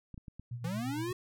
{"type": "clicks", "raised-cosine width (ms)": 5, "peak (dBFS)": -33, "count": 4, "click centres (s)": [0.143, 0.178, 0.282, 0.396]}
{"type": "tone with tremolo", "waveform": "sine", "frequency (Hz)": 120.1, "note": "B2", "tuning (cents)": -48, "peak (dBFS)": -35, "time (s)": [0.51, 1.12], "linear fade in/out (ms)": 5, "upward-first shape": "sine", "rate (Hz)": 8.6, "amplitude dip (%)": 60}
{"type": "linear sweep", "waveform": "square", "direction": "up", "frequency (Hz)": [157.3, 375], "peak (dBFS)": -35, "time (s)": [0.64, 1.13], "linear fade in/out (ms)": 5}
{"effects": []}